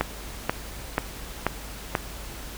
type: click train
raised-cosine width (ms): 0.5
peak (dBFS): -6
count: 5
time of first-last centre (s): 0.01-1.952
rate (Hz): 2.06
effects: added 50 Hz sine -40 dBFS peak until 2.57 s + pink hiss -40 dBFS RMS until 2.57 s